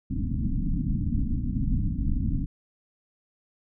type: low-pass noise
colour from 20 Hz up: pink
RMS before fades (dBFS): -26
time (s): 0.1-2.46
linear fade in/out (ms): 10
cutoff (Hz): 290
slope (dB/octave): 96
effects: none